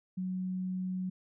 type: tone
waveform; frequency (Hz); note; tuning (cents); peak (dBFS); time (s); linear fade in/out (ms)
sine; 185; F#3; 0; -32; 0.17-1.1; 10
effects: none